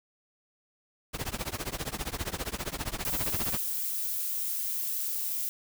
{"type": "noise with tremolo", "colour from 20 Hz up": "pink", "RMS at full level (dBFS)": -31, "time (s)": [1.13, 3.59], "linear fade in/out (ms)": 20, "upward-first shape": "triangle", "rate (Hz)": 15, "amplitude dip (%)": 100}
{"type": "noise", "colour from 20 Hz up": "violet", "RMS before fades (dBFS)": -32, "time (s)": [3.05, 5.49], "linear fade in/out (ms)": 0}
{"effects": []}